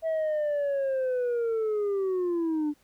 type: linear sweep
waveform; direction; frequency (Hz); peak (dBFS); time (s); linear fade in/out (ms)
sine; down; 653 to 291.2; -22; 0.02-2.74; 50
effects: tanh soft clip ceiling -24 dBFS + pink hiss -65 dBFS RMS until 2.83 s